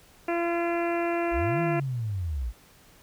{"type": "harmonic tone", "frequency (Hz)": 341.4, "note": "F4", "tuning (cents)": -39, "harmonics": [1, 2, 3, 4, 5, 6, 7, 8], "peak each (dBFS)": [-27, -29, -37, -38, -39, -41, -39, -41], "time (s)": [0.28, 1.8], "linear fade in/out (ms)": 5}
{"type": "linear two-way sweep", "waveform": "sine", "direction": "up then down", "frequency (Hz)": [41.45, 164.81, 51.4], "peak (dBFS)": -27, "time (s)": [1.31, 2.53], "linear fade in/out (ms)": 50, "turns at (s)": 1.61}
{"effects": ["pink hiss -56 dBFS RMS until 3.02 s"]}